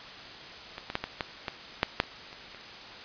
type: clicks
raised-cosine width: 0.3 ms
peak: -21 / -18 / -11 / -15 / -13 / -15 / -6 / -6 / -29 / -28 / -29 dBFS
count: 11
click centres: 0.781 / 0.901 / 0.954 / 1.04 / 1.208 / 1.482 / 1.831 / 2.001 / 2.037 / 2.329 / 2.547 s
effects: white hiss -44 dBFS RMS until 3.04 s + resampled to 11025 Hz